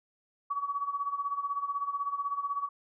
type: tone with tremolo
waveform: sine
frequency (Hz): 1134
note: C#6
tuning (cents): +39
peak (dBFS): -27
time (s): 0.5-2.69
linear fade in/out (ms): 10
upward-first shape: sine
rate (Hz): 16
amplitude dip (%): 75
effects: none